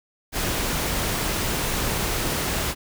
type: noise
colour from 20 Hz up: pink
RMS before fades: -25 dBFS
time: 0.32-2.75 s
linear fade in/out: 50 ms
effects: none